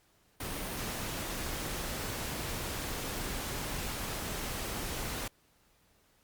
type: noise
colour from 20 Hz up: pink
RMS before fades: -37 dBFS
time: 0.4-5.28 s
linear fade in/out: 5 ms
effects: pink hiss -68 dBFS RMS until 6.23 s + Opus 48 kbps